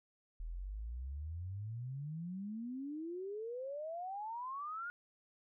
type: exponential sweep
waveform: sine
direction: up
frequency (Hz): 38.89 to 1453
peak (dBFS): -40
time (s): 0.4-4.9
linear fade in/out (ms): 0
effects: none